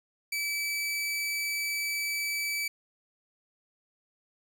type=tone; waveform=sawtooth; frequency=2304 Hz; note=D7; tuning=34 cents flat; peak=-26 dBFS; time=0.32-2.68 s; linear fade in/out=5 ms; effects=none